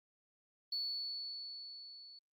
sine tone with level ramp, 4435 Hz, C#8, in tune, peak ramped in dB -34 to -53 dBFS, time 0.72-2.19 s, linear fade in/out 5 ms, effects tanh soft clip ceiling -30 dBFS + Opus 48 kbps

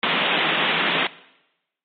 white band-pass noise, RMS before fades -21 dBFS, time 0.03-1.07 s, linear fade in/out 2 ms, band 150 to 3600 Hz, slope 96 dB/octave, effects noise-tail reverb RT60 0.9 s tail -19 dB re dry + MP3 32 kbps

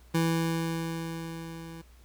25% pulse tone with level ramp, 164.81 Hz, E3, in tune, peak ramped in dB -19 to -38 dBFS, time 0.14-1.82 s, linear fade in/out 10 ms, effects added 60 Hz sine -53 dBFS peak until 2.04 s + pink hiss -62 dBFS RMS until 2.04 s

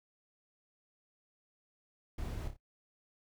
brown noise with echo, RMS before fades -40 dBFS, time 2.18-2.48 s, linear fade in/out 5 ms, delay 29 ms, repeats 3, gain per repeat -7 dB, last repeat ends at 2.567 s, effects noise-tail reverb RT60 0.1 s tail -21 dB re dry

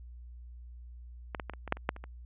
clicks, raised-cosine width 0.5 ms, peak -19 / -20 / -22 / -29 / -25 / -11 / -30 / -12 / -30 / -29 dBFS, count 10, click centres 1.348 / 1.398 / 1.497 / 1.536 / 1.677 / 1.724 / 1.77 / 1.891 / 1.964 / 2.04 s, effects added 60 Hz sine -45 dBFS peak until 2.25 s + resampled to 8000 Hz

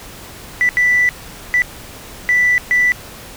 sine tone bursts at uneven times, 1975.5 Hz, B6, in tune, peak -9 dBFS, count 5, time 0.61-0.69 / 0.77-1.09 / 1.54-1.62 / 2.29-2.58 / 2.71-2.92 s, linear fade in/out 0 ms, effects tanh soft clip ceiling -6 dBFS + pink hiss -35 dBFS RMS until 3.36 s

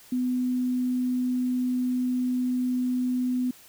sine tone, 250.9 Hz, B3, 28 cents sharp, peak -23 dBFS, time 0.12-3.51 s, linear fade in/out 5 ms, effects white hiss -52 dBFS RMS until 3.68 s

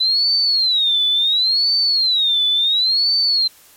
sine tone with vibrato, 3981 Hz, B7, 13 cents sharp, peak -13 dBFS, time 0-3.48 s, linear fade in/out 10 ms, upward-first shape sine, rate 0.71 Hz, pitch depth 230 cents each way, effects white hiss -48 dBFS RMS until 3.76 s + MP3 64 kbps

